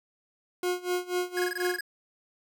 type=tone with tremolo; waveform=40% pulse; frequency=359.4 Hz; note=F4; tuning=50 cents sharp; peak=-24 dBFS; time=0.63-1.79 s; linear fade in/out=2 ms; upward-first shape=sine; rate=4.1 Hz; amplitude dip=90%
type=tone bursts; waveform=square; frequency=1661.2 Hz; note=G#6; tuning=in tune; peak=-31 dBFS; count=10; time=1.37-1.808 s; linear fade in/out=2 ms; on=24 ms; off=22 ms
effects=none